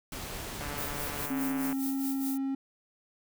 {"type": "noise", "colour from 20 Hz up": "pink", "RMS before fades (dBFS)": -39, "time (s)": [0.12, 1.26], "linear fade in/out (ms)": 2}
{"type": "click train", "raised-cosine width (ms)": 0.5, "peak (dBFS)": -25, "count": 163, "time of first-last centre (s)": [0.61, 1.727], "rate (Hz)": 145}
{"type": "noise with tremolo", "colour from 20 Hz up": "violet", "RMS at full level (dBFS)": -37, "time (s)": [0.77, 2.38], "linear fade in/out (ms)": 10, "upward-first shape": "sine", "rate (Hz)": 4.8, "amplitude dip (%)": 65}
{"type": "tone with pitch glide", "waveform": "triangle", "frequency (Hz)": [268.2, 270.2], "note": ["C4", "C#4"], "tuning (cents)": [43, -44], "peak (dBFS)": -27, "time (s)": [1.3, 2.55], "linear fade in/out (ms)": 5, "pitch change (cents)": 13, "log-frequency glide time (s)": [1.67, 1.9]}
{"effects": []}